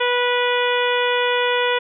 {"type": "harmonic tone", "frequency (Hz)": 490, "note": "B4", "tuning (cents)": -14, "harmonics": [1, 2, 3, 4, 5, 6, 7], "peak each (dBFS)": [-20, -23, -25, -26, -27, -28, -28], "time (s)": [0, 1.79], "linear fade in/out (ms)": 10, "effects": []}